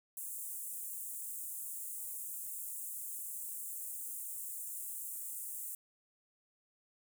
pink high-pass noise, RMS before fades -43 dBFS, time 0.17-5.75 s, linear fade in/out 2 ms, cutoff 7800 Hz, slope 48 dB/octave, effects none

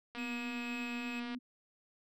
click train, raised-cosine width 0.3 ms, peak -30 dBFS, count 286, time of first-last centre 0.15-1.347 s, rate 238 Hz
sine tone with vibrato, 246.2 Hz, B3, 5 cents flat, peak -39 dBFS, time 0.16-1.39 s, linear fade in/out 20 ms, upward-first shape sine, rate 3.6 Hz, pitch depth 20 cents each way
triangle tone with tremolo, 2552 Hz, D#7, 43 cents sharp, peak -40 dBFS, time 0.18-1.2 s, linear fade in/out 5 ms, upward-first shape sine, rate 2.1 Hz, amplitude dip 25%
effects none

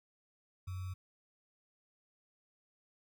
sine tone with sample-and-hold, 92.5 Hz, F#2, in tune, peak -38 dBFS, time 0.67-0.94 s, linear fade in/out 10 ms, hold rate 1225 Hz, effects none

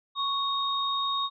sine tone pair together, 1108.7 / 3729 Hz, C#6 / A#7, 0 / 0 cents, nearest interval octave + major sixth, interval 2100 cents, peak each -28 / -29 dBFS, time 0.15-1.3 s, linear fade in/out 50 ms, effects none

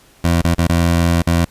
20% pulse tone with dropouts, 85 Hz, F2, 46 cents flat, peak -7 dBFS, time 0.24-1.45 s, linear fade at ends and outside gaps 5 ms, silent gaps 0.418-0.442 / 0.547-0.582 / 0.672-0.693 / 1.221-1.269 s, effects pink hiss -49 dBFS RMS until 1.5 s + resampled to 32000 Hz

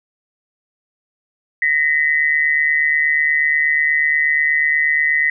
sine tone pair together, 1864.7 / 2013 Hz, A#6 / B6, 0 / +33 cents, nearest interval minor second, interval 133 cents, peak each -16 dBFS, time 1.62-5.3 s, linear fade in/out 2 ms, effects none

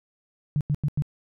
sine tone bursts, 146.8 Hz, D3, in tune, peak -20 dBFS, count 4, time 0.56-1.022 s, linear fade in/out 0 ms, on 48 ms, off 90 ms, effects none

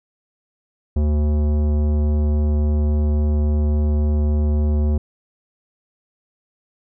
sine tone with tanh clipping, 74.7 Hz, D2, 30 cents sharp, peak -17 dBFS, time 0.96-4.98 s, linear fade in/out 5 ms, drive 15 dB, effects none

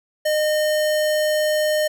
square tone, 611 Hz, D#5, 32 cents flat, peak -18 dBFS, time 0.25-1.88 s, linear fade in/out 10 ms, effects none

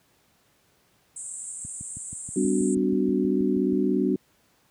pink band-pass noise, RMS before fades -37 dBFS, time 1.16-2.75 s, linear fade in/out 5 ms, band 7500 to 9000 Hz, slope 96 dB/octave
click train, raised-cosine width 5 ms, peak -27 dBFS, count 14, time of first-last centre 1.65-3.727 s, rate 6.26 Hz
sine chord, G major seventh, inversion none, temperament equal with one note detuned, 196 / 253.3 / 293.7 / 370 Hz, G3 / B3 / D4 / F#4, 0 / +44 / 0 / 0 cents, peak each -26 dBFS, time 2.36-4.16 s, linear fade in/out 5 ms
effects pink hiss -64 dBFS RMS until 4.7 s + high-pass 80 Hz 12 dB/octave

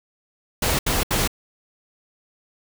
pink noise bursts, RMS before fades -21 dBFS, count 3, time 0.62-1.276 s, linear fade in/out 5 ms, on 170 ms, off 73 ms, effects none

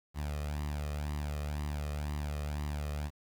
sawtooth tone with flanger, 73.9 Hz, D2, 11 cents sharp, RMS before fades -36 dBFS, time 0.14-3.11 s, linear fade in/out 50 ms, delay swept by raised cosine 1 to 1.63 ms, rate 2 Hz, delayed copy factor +0.65, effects 10-bit

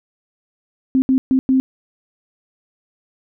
sine tone bursts at uneven times, 262.2 Hz, C4, 4 cents sharp, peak -11 dBFS, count 4, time 0.95-1.02 / 1.09-1.18 / 1.31-1.39 / 1.49-1.6 s, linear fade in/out 0 ms, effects none

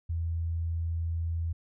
sine tone, 83.1 Hz, E2, 15 cents sharp, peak -28 dBFS, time 0.09-1.53 s, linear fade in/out 10 ms, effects none

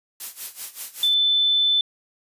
blue noise with tremolo, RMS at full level -30 dBFS, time 0.2-1.14 s, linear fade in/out 2 ms, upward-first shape sine, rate 5.2 Hz, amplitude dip 85%
sine tone, 3520 Hz, A7, in tune, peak -16 dBFS, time 1.03-1.81 s, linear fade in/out 2 ms
effects resampled to 32000 Hz

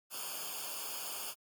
white noise with comb filter, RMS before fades -41 dBFS, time 0.1-1.35 s, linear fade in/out 50 ms, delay 0.51 ms, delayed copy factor -0.9, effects Opus 48 kbps

